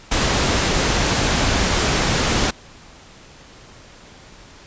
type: noise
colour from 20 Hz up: pink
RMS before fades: -18 dBFS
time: 0.11-2.51 s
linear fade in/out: 10 ms
effects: pink hiss -44 dBFS RMS until 4.66 s + resampled to 16000 Hz